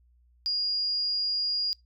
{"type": "tone", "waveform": "sine", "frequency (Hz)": 4849, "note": "D#8", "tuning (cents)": -45, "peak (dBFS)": -25, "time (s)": [0.46, 1.73], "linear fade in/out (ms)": 0, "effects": ["noise-tail reverb RT60 0.2 s tail -25 dB re dry", "added 60 Hz sine -59 dBFS peak until 1.85 s"]}